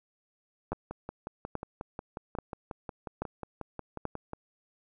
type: two click trains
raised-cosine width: 1 ms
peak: -23 / -18 dBFS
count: 21 / 5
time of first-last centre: 0.73-4.334 / 0.72-4.053 s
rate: 5.55 / 1.2 Hz
effects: none